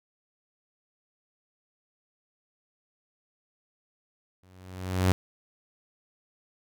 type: tone with exponential growth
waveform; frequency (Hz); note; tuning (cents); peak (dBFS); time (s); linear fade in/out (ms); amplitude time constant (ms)
sawtooth; 92.5; F#2; 0; -14; 4.43-5.12; 0; 150
effects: none